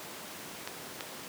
clicks, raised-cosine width 0.2 ms, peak -18 dBFS, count 2, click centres 0.675 / 1.008 s, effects pink hiss -43 dBFS RMS until 1.28 s + high-pass 200 Hz 12 dB/octave

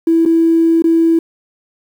triangle tone with dropouts, 329.6 Hz, E4, in tune, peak -4 dBFS, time 0.07-1.19 s, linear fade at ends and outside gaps 5 ms, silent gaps 0.253-0.259 / 0.822-0.841 s, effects tanh soft clip ceiling -6 dBFS + 7-bit

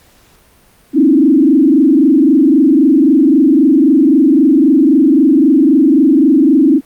sine tone with frequency modulation, 291.2 Hz, D4, 15 cents flat, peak -5 dBFS, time 0.93-6.81 s, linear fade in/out 50 ms, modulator 23.8 Hz, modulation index 1.7, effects pink hiss -48 dBFS RMS until 6.85 s + Opus 48 kbps

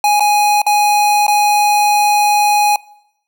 square tone with dropouts, 830.6 Hz, G#5, in tune, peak -10 dBFS, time 0.04-2.76 s, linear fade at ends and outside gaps 2 ms, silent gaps 0.197-0.205 / 0.618-0.665 / 1.267-1.28 s, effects noise-tail reverb RT60 0.8 s tail -23 dB re dry

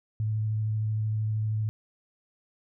sine tone with vibrato, 108.3 Hz, A2, 27 cents flat, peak -25 dBFS, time 0.2-1.69 s, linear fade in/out 0 ms, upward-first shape square, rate 13 Hz, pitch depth 10 cents each way, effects none

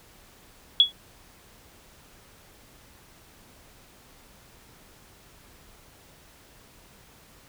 sine tone with exponential decay, 3365 Hz, G#7, 22 cents sharp, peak -9 dBFS, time 0.8-0.92 s, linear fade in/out 1 ms, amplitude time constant 26 ms, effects pink hiss -54 dBFS RMS until 7.48 s

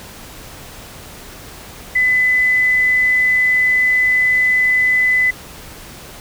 sine tone, 2007 Hz, B6, 27 cents sharp, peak -11 dBFS, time 1.95-5.31 s, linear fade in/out 10 ms, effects pink hiss -36 dBFS RMS until 6.2 s

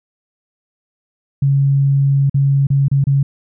sine tone with dropouts, 138.59 Hz, C#3, in tune, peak -10 dBFS, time 1.42-3.23 s, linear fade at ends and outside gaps 5 ms, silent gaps 2.297-2.343 / 2.67-2.702 / 2.883-2.914 / 3.041-3.069 s, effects none

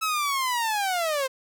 sawtooth linear sweep, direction down, 1307 to 513 Hz, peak -20 dBFS, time 0.01-1.28 s, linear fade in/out 20 ms, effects none

